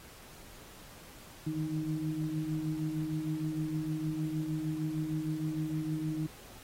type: tone cluster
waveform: sine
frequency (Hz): 152.3 / 158.8 / 311.9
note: D#3 / D#3 / D#4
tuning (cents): -37 / +36 / +4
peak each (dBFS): -37 / -37 / -34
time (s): 1.46-6.27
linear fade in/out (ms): 10
effects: pink hiss -53 dBFS RMS until 6.63 s + AAC 48 kbps